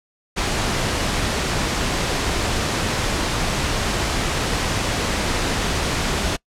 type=low-pass noise; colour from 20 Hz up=pink; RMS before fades=-22 dBFS; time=0.36-6.37 s; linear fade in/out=20 ms; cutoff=7500 Hz; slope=12 dB/octave; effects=noise-tail reverb RT60 0.1 s tail -24 dB re dry + low-pass 12000 Hz 12 dB/octave